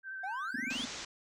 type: tone with vibrato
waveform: sine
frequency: 1554 Hz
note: G6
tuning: 16 cents flat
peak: -39 dBFS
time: 0.03-0.76 s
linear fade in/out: 50 ms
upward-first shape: square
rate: 12 Hz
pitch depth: 18 cents each way
type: exponential sweep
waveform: triangle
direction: up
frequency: 714 to 3619 Hz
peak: -35 dBFS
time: 0.23-0.85 s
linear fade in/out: 10 ms
type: tone bursts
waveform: sine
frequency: 249.4 Hz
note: B3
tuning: 17 cents sharp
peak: -35 dBFS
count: 8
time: 0.54-0.855 s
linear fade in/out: 5 ms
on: 21 ms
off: 21 ms
type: low-pass noise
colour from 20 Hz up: white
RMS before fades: -43 dBFS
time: 0.7-1.05 s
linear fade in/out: 5 ms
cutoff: 6900 Hz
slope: 48 dB/octave
effects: none